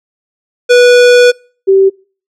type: tone pair in turn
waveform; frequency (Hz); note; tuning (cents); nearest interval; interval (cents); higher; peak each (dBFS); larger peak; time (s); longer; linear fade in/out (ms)
square / sine; 489.7 / 387; B4 / G4; -15 / -22; major third; 407; first; -3; neither; 0.69-1.32 / 1.67-1.9; first; 20
effects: noise-tail reverb RT60 0.4 s tail -25 dB re dry + low-pass 6000 Hz 12 dB/octave